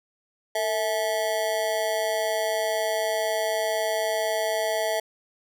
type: tone with amplitude modulation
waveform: square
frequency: 652 Hz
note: E5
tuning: 19 cents flat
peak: -20 dBFS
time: 0.55-5 s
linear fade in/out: 5 ms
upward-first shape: sine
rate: 202 Hz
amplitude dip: 95%
effects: none